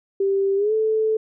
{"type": "tone with pitch glide", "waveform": "sine", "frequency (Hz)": [392, 437.5], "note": ["G4", "A4"], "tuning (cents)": [0, -10], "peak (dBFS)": -17, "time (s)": [0.2, 1.17], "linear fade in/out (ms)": 5, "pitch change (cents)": 190, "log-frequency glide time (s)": [0.56, 0.73], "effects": []}